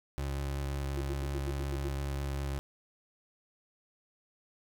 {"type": "tone with vibrato", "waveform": "30% pulse", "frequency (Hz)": 69.3, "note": "C#2", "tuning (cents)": 0, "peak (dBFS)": -30, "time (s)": [0.18, 2.59], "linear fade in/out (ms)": 0, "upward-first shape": "triangle", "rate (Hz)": 5.5, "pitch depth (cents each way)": 18}
{"type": "tone bursts", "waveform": "sine", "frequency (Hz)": 345.7, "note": "F4", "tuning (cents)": -18, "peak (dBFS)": -37, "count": 8, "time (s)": [0.97, 1.886], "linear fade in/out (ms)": 5, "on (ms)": 41, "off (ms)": 84}
{"effects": []}